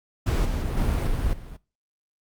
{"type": "noise with level steps", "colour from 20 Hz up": "brown", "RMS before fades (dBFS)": [-21, -26, -22, -25, -39], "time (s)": [0.26, 1.57], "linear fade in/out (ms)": 10, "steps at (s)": [0.45, 0.77, 1.07, 1.33], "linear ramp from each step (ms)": 2, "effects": ["noise-tail reverb RT60 0.3 s tail -21 dB re dry", "Opus 48 kbps"]}